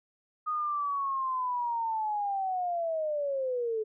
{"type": "linear sweep", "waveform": "sine", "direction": "down", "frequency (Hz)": [1244.5, 426.9], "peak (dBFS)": -28, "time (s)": [0.46, 3.84], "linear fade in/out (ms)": 20, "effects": []}